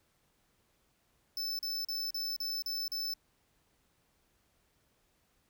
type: tone bursts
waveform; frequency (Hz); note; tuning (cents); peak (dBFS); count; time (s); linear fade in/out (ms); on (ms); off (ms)
square; 5274; E8; 0; -34; 7; 1.37-3.138; 2; 220; 38
effects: pink hiss -73 dBFS RMS until 5.49 s